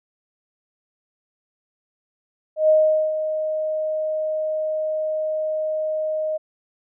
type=tone with ADSR envelope; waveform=sine; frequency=622.3 Hz; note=D#5; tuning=in tune; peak=-11 dBFS; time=2.56-6.38 s; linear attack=130 ms; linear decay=430 ms; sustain=-10 dB; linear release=18 ms; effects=none